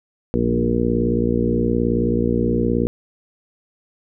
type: harmonic tone with a mistuned harmonic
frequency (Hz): 58.9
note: A#1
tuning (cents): +19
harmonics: 1 / 2 / 3 / 4 / 5 / 6 / 7 / 8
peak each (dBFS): -26 / -25 / -26 / -21 / -26 / -25 / -26 / -24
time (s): 0.34-2.87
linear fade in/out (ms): 0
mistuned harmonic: 3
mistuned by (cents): +20
effects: none